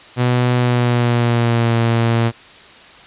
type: tone with pitch glide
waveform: sawtooth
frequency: 123.47 to 115.87 Hz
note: B2 to A#2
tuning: 0 to -10 cents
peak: -9 dBFS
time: 0.16-2.32 s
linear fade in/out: 50 ms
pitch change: -110 cents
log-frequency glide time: 0.55-1.76 s
effects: white hiss -41 dBFS RMS until 3.06 s + resampled to 8000 Hz